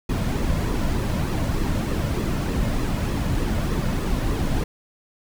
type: noise with flanger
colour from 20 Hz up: brown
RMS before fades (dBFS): -23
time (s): 0.09-4.64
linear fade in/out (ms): 5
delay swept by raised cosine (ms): 1.3 to 2.6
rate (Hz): 3.3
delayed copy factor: -0.5
effects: none